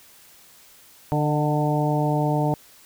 harmonic tone with a mistuned harmonic, 148.9 Hz, D3, 24 cents sharp, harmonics 1 / 2 / 3 / 4 / 5 / 6, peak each -22 / -26 / -30 / -28 / -28 / -29 dBFS, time 1.12-2.54 s, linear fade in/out 0 ms, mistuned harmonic 4, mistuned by +26 cents, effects white hiss -51 dBFS RMS until 2.85 s

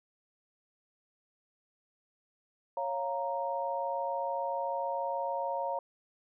sine chord, Bb minor, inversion first, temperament equal with one note detuned, 551.8 / 698.5 / 932.3 Hz, Db5 / F5 / Bb5, -8 / 0 / 0 cents, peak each -35 / -37 / -34 dBFS, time 2.77-5.79 s, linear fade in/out 2 ms, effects none

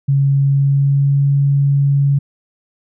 sine tone with pitch glide, 138.59 to 140.28 Hz, C#3 to C#3, 0 to +21 cents, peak -10 dBFS, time 0.08-2.19 s, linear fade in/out 10 ms, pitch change +21 cents, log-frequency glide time 0.4-1.27 s, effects none

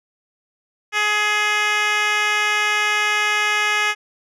10% pulse tone with band-pass filter, 420 Hz, G#4, 19 cents sharp, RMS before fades -19 dBFS, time 0.92-3.95 s, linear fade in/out 50 ms, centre 2500 Hz, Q 0.97, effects none

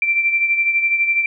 sine beating tone pair, 2349 / 2361 Hz, D7 / D7, 0 / +9 cents, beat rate 12 Hz, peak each -15 / -23 dBFS, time 0.02-1.26 s, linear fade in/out 2 ms, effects none

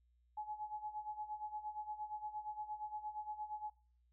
sine tone with tremolo, 848 Hz, G#5, 36 cents sharp, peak -39 dBFS, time 0.37-3.7 s, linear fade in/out 5 ms, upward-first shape sine, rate 8.6 Hz, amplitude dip 80%, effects noise-tail reverb RT60 0.5 s tail -24 dB re dry + added 60 Hz sine -70 dBFS peak until 4.12 s

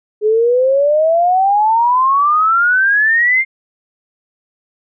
sine exponential sweep, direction up, 417.7 to 2133 Hz, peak -9 dBFS, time 0.21-3.45 s, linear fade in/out 50 ms, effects none

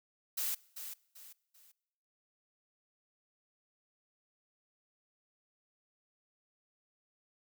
blue noise with echo, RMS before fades -35 dBFS, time 0.37-0.55 s, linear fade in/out 10 ms, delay 390 ms, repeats 3, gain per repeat -9 dB, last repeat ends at 1.72 s, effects noise-tail reverb RT60 1.0 s tail -24 dB re dry

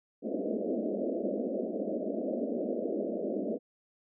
pink band-pass noise, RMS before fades -33 dBFS, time 0.22-3.59 s, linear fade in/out 50 ms, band 200 to 650 Hz, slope 96 dB/octave, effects none

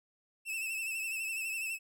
45% pulse tone with vibrato, 2637 Hz, E7, in tune, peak -34 dBFS, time 0.45-1.79 s, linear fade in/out 50 ms, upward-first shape triangle, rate 12 Hz, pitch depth 63 cents each way, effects none

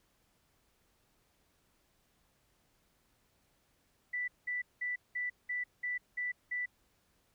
sine tone bursts, 1975.5 Hz, B6, in tune, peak -33 dBFS, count 8, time 4.13-6.66 s, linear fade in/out 10 ms, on 150 ms, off 190 ms, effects pink hiss -73 dBFS RMS until 7.34 s

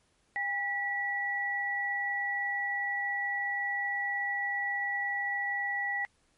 sine tone pair together, 805.5 / 1946 Hz, G5 / B6, +47 / -26 cents, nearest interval octave + minor third, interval 1527 cents, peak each -36 / -30 dBFS, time 0.36-6.05 s, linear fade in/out 0 ms, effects pink hiss -70 dBFS RMS until 6.37 s + MP3 48 kbps

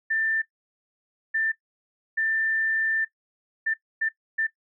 sine tone bursts at uneven times, 1783 Hz, A6, 22 cents sharp, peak -22 dBFS, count 6, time 0.1-0.42 / 1.34-1.52 / 2.17-3.05 / 3.66-3.74 / 4.01-4.09 / 4.38-4.47 s, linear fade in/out 10 ms, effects noise-tail reverb RT60 0.1 s tail -18 dB re dry

